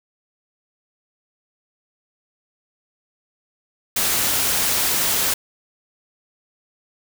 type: noise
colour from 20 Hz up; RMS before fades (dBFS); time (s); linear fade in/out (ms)
white; -20; 3.96-5.34; 5
effects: none